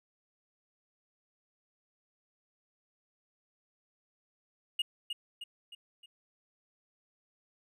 triangle tone with echo, 2862 Hz, F7, 42 cents sharp, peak -26 dBFS, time 4.79-4.82 s, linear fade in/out 5 ms, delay 310 ms, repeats 4, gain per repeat -6 dB, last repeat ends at 6.06 s, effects none

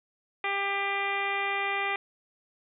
harmonic tone, 397.4 Hz, G4, 24 cents sharp, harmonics 1 / 2 / 3 / 4 / 5 / 6 / 7 / 8 / 9, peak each -37 / -33 / -35 / -41 / -32 / -33 / -42 / -44 / -47 dBFS, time 0.44-1.96 s, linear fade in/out 2 ms, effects none

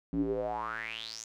square tone with band-pass filter sweep, 56 Hz, A1, 31 cents sharp, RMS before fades -35 dBFS, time 0.13-1.24 s, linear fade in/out 0 ms, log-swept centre 230 to 6800 Hz, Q 7.8, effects none

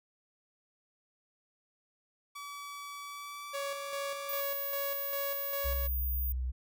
sawtooth tone with pitch glide, 1145 to 1171.1 Hz, D6 to D6, -44 to -5 cents, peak -38 dBFS, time 2.35-4.41 s, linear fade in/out 10 ms, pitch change +39 cents, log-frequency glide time 3.03-4 s
sawtooth tone with tremolo, 559 Hz, C#5, 14 cents sharp, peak -31 dBFS, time 3.53-5.88 s, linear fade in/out 20 ms, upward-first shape square, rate 2.5 Hz, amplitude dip 45%
sine tone, 14910 Hz, A#9, 1 cent flat, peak -34 dBFS, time 4.29-6.32 s, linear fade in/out 0 ms
sine tone with vibrato, 63.3 Hz, B1, 43 cents sharp, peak -31 dBFS, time 5.64-6.52 s, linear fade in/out 20 ms, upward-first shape sine, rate 5.8 Hz, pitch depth 9 cents each way
effects none

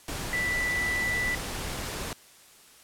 sine tone in noise, 1975.5 Hz, B6, in tune, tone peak -26 dBFS, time 0.33-1.35 s, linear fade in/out 2 ms, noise pink, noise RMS -34 dBFS, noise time 0.08-2.13 s, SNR +5 dB, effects white hiss -54 dBFS RMS until 2.83 s + low-pass 12000 Hz 12 dB/octave

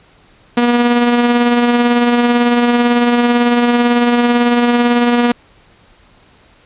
sawtooth tone with tremolo, 240.4 Hz, B3, 46 cents flat, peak -4 dBFS, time 0.57-5.32 s, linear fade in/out 5 ms, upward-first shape sine, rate 18 Hz, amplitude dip 35%, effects pink hiss -48 dBFS RMS until 6.65 s + resampled to 8000 Hz

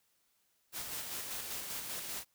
white noise with tremolo, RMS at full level -40 dBFS, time 0.72-2.25 s, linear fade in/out 50 ms, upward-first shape square, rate 5.1 Hz, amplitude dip 30%, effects white hiss -75 dBFS RMS until 2.34 s

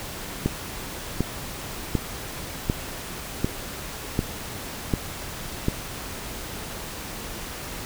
click train, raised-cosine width 3 ms, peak -8 dBFS, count 8, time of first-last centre 0.46-5.684 s, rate 1.34 Hz, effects pink hiss -35 dBFS RMS until 7.85 s

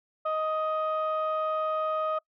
sine tone pair together, 625.5 / 1251 Hz, D#5 / D#6, +9 / +9 cents, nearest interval octave, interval 1200 cents, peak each -27 dBFS, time 0.25-2.19 s, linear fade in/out 10 ms, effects noise-tail reverb RT60 0.1 s tail -26 dB re dry + tanh soft clip ceiling -22 dBFS

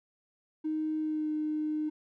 triangle tone with pitch glide, 311.1 to 306.1 Hz, D#4 to D#4, 0 to -28 cents, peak -25 dBFS, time 0.64-1.9 s, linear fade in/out 20 ms, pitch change -28 cents, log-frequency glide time 0.99-1.3 s, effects tanh soft clip ceiling -27 dBFS

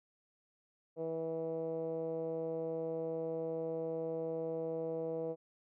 10% pulse tone with low-pass filter, 162.6 Hz, E3, 23 cents flat, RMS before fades -38 dBFS, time 0.96-5.36 s, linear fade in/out 50 ms, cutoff 530 Hz, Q 4.9, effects none

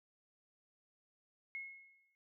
sine tone with exponential decay, 2171 Hz, C#7, 37 cents flat, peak -39 dBFS, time 1.55-2.15 s, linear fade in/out 0 ms, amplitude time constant 130 ms, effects none

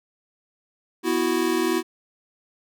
square chord, B suspended fourth, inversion none, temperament equal, 246.9 / 329.6 / 370 Hz, B3 / E4 / F#4, 0 / 0 / 0 cents, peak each -29 / -24 / -25 dBFS, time 1.03-1.83 s, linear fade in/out 50 ms, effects none

